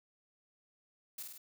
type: noise with echo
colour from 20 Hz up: blue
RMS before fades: -43 dBFS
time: 1.18-1.23 s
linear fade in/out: 5 ms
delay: 50 ms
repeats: 3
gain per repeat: -3 dB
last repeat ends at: 1.38 s
effects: none